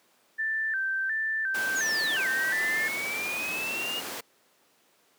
sine tone with vibrato, 1661.2 Hz, G#6, in tune, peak -26 dBFS, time 0.38-2.89 s, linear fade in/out 20 ms, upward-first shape square, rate 1.4 Hz, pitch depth 110 cents each way
pink noise, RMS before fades -35 dBFS, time 1.54-4.21 s, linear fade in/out 10 ms
sine linear two-way sweep, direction down then up, 6960 to 1800 to 2868 Hz, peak -30 dBFS, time 1.75-4.01 s, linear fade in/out 20 ms, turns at 2.28 s
effects pink hiss -64 dBFS RMS until 5.18 s + high-pass 300 Hz 12 dB/octave

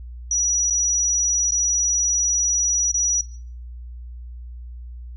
sine tone with dropouts, 5840 Hz, F#8, 24 cents flat, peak -18 dBFS, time 0.31-3.21 s, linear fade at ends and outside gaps 2 ms, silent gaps 0.7-0.706 / 1.508-1.52 / 2.916-2.942 s, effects noise-tail reverb RT60 0.5 s tail -20 dB re dry + added 60 Hz sine -33 dBFS peak until 5.16 s

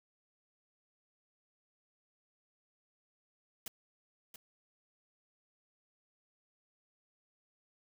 white noise with echo, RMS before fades -42 dBFS, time 3.66-3.68 s, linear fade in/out 2 ms, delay 680 ms, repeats 1, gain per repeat -9 dB, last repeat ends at 4.36 s, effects none

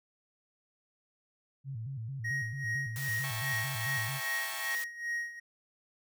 sine tone with vibrato, 123.47 Hz, B2, in tune, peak -36 dBFS, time 1.64-4.21 s, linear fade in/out 50 ms, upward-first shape square, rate 4.5 Hz, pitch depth 170 cents each way
triangle tone with tremolo, 1882 Hz, A#6, 16 cents sharp, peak -29 dBFS, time 2.24-5.4 s, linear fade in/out 10 ms, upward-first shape sine, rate 2.5 Hz, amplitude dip 80%
white high-pass noise, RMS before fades -42 dBFS, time 2.96-4.84 s, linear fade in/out 0 ms, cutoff 600 Hz, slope 12 dB/octave
15% pulse chord, A dominant seventh, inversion second, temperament just, 660 / 792 / 880 / 1100 Hz, E5 / G5 / A5 / C#6, +2 / +18 / 0 / -14 cents, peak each -42 / -40 / -40 / -36 dBFS, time 3.24-4.75 s, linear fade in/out 0 ms
effects none

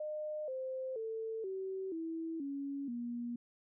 sine tone with pitch steps, 609 / 521.1 / 445.8 / 381.4 / 326.4 / 279.2 / 238.9 Hz, D#5 / C5 / A4 / G4 / E4 / C#4 / A#3, -37 / -7 / +23 / -47 / -17 / +13 / +43 cents, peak -37 dBFS, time 0-3.36 s, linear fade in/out 5 ms, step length 480 ms, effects none

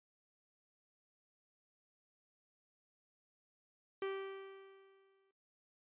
45% pulse tone with exponential decay, 388.6 Hz, G4, 15 cents flat, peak -36 dBFS, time 4.02-5.31 s, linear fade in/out 2 ms, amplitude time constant 280 ms, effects noise-tail reverb RT60 0.3 s tail -18 dB re dry + resampled to 8000 Hz

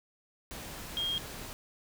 sine tone in noise, 3235 Hz, G#7, 46 cents flat, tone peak -30 dBFS, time 0.97-1.18 s, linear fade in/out 0 ms, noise pink, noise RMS -43 dBFS, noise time 0.51-1.53 s, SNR +10 dB, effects none

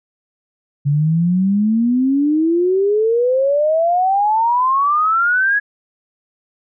sine exponential sweep, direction up, 140 to 1688 Hz, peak -12 dBFS, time 0.85-5.6 s, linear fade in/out 20 ms, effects none

